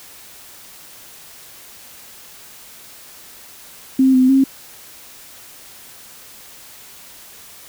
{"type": "tone with pitch steps", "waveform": "sine", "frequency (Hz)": [263.7, 256.8, 268.7], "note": ["C4", "C4", "C4"], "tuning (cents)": [14, -32, 46], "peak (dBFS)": -9, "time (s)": [3.99, 4.44], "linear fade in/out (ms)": 5, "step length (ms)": 150, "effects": ["white hiss -41 dBFS RMS until 7.68 s"]}